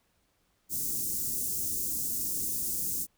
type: band-stop noise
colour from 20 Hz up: white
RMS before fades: -32 dBFS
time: 0.69-3.07 s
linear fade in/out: 50 ms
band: 350 to 6400 Hz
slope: 24 dB/octave
effects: pink hiss -72 dBFS RMS until 3.17 s